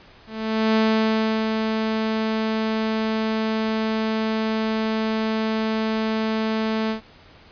sawtooth tone with ADSR envelope, 220 Hz, A3, in tune, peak -12 dBFS, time 0.26-7.01 s, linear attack 490 ms, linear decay 700 ms, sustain -5 dB, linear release 110 ms, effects pink hiss -49 dBFS RMS until 7.51 s + resampled to 11025 Hz

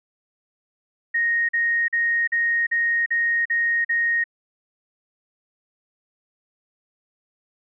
sine tone bursts, 1864.7 Hz, A#6, in tune, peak -18 dBFS, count 8, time 1.14-4.241 s, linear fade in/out 10 ms, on 350 ms, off 43 ms, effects none

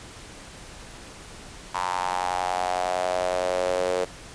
sawtooth tone with high-pass filter sweep, 90.9 Hz, F#2, 30 cents flat, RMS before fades -26 dBFS, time 1.74-4.05 s, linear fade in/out 10 ms, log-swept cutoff 960 to 490 Hz, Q 5.5, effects pink hiss -43 dBFS RMS until 4.34 s + resampled to 22050 Hz

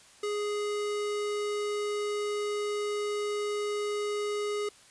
square tone, 415 Hz, G#4, 1 cent flat, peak -30 dBFS, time 0.23-4.69 s, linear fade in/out 5 ms, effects white hiss -56 dBFS RMS until 4.9 s + resampled to 22050 Hz

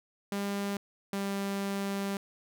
sawtooth tone pair in turn, 200.4 / 197.98 Hz, G3 / G3, +38 / +17 cents, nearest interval unison, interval 21 cents, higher first, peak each -27 dBFS, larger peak neither, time 0.32-0.77 / 1.13-2.17 s, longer second, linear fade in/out 2 ms, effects none

